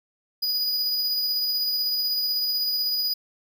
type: tone with tremolo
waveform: square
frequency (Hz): 4931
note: D#8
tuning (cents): -16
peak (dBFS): -22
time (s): 0.42-3.14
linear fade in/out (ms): 10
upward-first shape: sine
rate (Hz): 16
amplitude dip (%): 25
effects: none